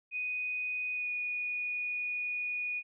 sine tone with pitch glide, 2489 to 2462 Hz, D#7 to D#7, 0 to -19 cents, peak -32 dBFS, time 0.11-2.83 s, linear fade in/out 50 ms, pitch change -19 cents, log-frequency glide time 0.93-1.09 s, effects none

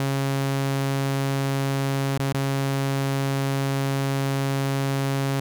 sawtooth tone with dropouts, 136.9 Hz, C#3, 21 cents flat, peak -18 dBFS, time 0-5.4 s, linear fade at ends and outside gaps 2 ms, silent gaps 2.178-2.195 / 2.326-2.345 s, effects none

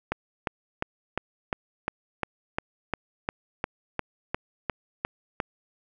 click train, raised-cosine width 0.5 ms, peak -11 dBFS, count 16, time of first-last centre 0.12-5.402 s, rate 2.84 Hz, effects none

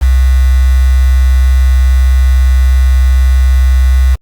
sine tone with quantisation, 64.4 Hz, C2, 27 cents flat, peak -4 dBFS, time 0.01-4.16 s, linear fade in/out 20 ms, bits 4, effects Opus 48 kbps

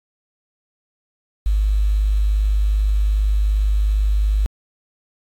sine tone with quantisation, 51.3 Hz, G#1, 21 cents flat, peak -14 dBFS, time 1.46-4.46 s, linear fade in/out 0 ms, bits 7, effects AAC 64 kbps

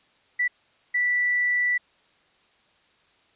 sine tone bursts at uneven times, 1966 Hz, B6, 8 cents flat, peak -20 dBFS, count 2, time 0.39-0.48 / 0.94-1.78 s, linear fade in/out 10 ms, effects white hiss -62 dBFS RMS until 3.35 s + resampled to 8000 Hz

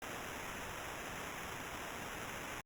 violet noise with sample-and-hold, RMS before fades -45 dBFS, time 0.02-2.61 s, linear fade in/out 2 ms, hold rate 4410 Hz, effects Opus 48 kbps

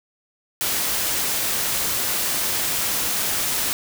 white noise, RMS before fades -23 dBFS, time 0.61-3.73 s, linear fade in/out 0 ms, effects none

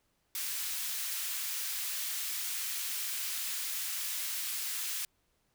white high-pass noise, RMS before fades -36 dBFS, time 0.35-5.05 s, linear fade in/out 2 ms, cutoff 1700 Hz, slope 12 dB/octave, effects pink hiss -75 dBFS RMS until 5.54 s

